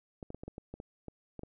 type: clicks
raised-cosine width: 2 ms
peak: -29 dBFS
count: 11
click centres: 0.228 / 0.304 / 0.346 / 0.435 / 0.48 / 0.581 / 0.74 / 0.801 / 1.083 / 1.393 / 1.434 s
effects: none